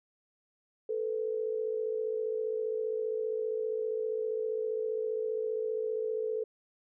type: tone pair together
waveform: sine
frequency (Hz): 438.8 / 493.9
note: A4 / B4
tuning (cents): -5 / 0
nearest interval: major second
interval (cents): 205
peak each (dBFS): -31 / -36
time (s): 0.89-6.44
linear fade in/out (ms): 5
effects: none